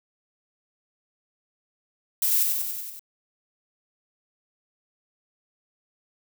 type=noise with echo; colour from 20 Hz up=violet; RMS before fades=-23 dBFS; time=2.22-2.43 s; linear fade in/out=2 ms; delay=94 ms; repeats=6; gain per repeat=-3 dB; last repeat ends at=2.994 s; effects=none